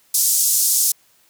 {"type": "band-pass noise", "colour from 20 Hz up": "pink", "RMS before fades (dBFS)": -17, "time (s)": [0.14, 0.92], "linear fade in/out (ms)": 5, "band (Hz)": [6100, 15000], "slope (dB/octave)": 24, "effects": ["white hiss -57 dBFS RMS until 1.29 s", "high-pass 60 Hz 12 dB/octave"]}